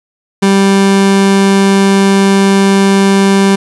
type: tone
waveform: 30% pulse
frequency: 196 Hz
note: G3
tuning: in tune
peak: -3 dBFS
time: 0.42-3.56 s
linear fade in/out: 10 ms
effects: resampled to 24000 Hz + 7-bit